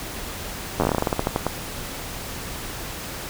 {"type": "slowing click train", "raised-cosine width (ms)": 1, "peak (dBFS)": -6, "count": 17, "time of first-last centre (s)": [0.8, 1.466], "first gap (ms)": 10, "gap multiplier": 1.17, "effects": ["pink hiss -33 dBFS RMS until 3.29 s"]}